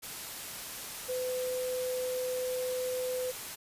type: tone in noise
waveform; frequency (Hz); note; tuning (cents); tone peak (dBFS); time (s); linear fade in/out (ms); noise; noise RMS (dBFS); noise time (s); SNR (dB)
sine; 506; B4; +42; -31; 1.08-3.32; 20; white; -41; 0.02-3.56; +7
effects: resampled to 32000 Hz